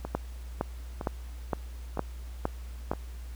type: two click trains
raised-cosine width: 1 ms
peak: -13 / -20 dBFS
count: 7 / 4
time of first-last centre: 0.15-2.915 / 0.05-2.935 s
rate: 2.17 / 1.04 Hz
effects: added 60 Hz sine -38 dBFS peak until 3.35 s + pink hiss -55 dBFS RMS until 3.35 s